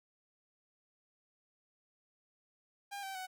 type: tone with pitch steps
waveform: sawtooth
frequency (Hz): 803 / 774.3 / 746.6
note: G5 / G5 / F#5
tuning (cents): +41 / -22 / +15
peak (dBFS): -37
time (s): 2.91-3.27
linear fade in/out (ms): 20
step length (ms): 120
effects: none